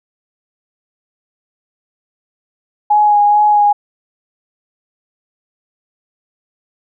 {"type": "tone with vibrato", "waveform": "sine", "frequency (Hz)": 832, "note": "G#5", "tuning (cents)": 3, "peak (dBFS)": -7, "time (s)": [2.9, 3.73], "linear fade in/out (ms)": 10, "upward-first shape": "sine", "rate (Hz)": 2.3, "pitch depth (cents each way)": 18, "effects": []}